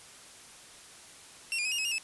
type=tone with pitch steps; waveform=sawtooth; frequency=2726 / 2418 / 2545 / 2835 / 2563 / 2827 / 2608 Hz; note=F7 / D7 / D#7 / F7 / E7 / F7 / E7; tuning=-43 / +50 / +39 / +25 / -49 / +20 / -19 cents; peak=-26 dBFS; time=1.52-1.982 s; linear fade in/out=0 ms; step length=66 ms; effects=white hiss -51 dBFS RMS until 2.03 s + resampled to 24000 Hz